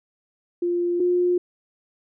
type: tone pair in turn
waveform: sine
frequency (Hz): 349.2 / 355.9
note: F4 / F4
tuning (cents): 0 / +33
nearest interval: unison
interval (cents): 33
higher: second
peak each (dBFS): -20 / -17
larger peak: second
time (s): 0.62-1 / 1-1.38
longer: neither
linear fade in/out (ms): 5
effects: none